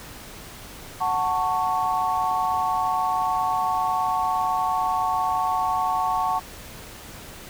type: chord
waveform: sine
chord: F# minor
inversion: none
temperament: just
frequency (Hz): 740 / 888 / 1110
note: F#5 / A5 / C#6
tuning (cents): 0 / +16 / +2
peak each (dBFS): -25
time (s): 1-6.4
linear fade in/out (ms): 20
effects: pink hiss -41 dBFS RMS until 7.49 s